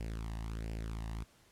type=tone with flanger; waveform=sawtooth; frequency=55.2 Hz; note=A1; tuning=6 cents sharp; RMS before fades=-40 dBFS; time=0-1.24 s; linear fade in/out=5 ms; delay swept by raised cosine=0.39 to 1.08 ms; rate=1.4 Hz; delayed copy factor=+0.7; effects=pink hiss -65 dBFS RMS until 1.51 s + low-pass 12000 Hz 12 dB/octave